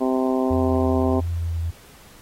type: harmonic tone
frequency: 129.8 Hz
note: C3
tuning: 13 cents flat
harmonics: 2 / 3 / 4 / 5 / 6 / 7 / 8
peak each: -21 / -24 / -29 / -27 / -31 / -34 / -34 dBFS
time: 0-1.21 s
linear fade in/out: 20 ms
type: tone with vibrato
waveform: sine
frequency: 84.2 Hz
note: E2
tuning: 37 cents sharp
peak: -22 dBFS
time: 0.5-1.71 s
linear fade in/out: 10 ms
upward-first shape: triangle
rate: 1.6 Hz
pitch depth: 27 cents each way
effects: pink hiss -49 dBFS RMS until 2.21 s + AAC 48 kbps